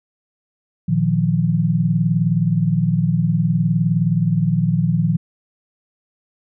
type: chord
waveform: sine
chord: Bb suspended fourth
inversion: none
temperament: just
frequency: 116.54 / 155.39 / 174.81 Hz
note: Bb2 / Eb3 / F3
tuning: 0 / -2 / +2 cents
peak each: -21 / -18 / -18 dBFS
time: 0.88-5.17 s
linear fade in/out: 10 ms
effects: none